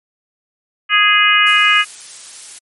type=harmonic tone; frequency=415 Hz; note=G#4; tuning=1 cent flat; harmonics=3 / 4 / 5 / 6 / 7; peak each=-15 / -15 / -15 / -15 / -15 dBFS; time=0.89-1.85 s; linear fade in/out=50 ms
type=noise; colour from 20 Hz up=blue; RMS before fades=-31 dBFS; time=1.46-2.59 s; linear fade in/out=10 ms
effects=MP3 48 kbps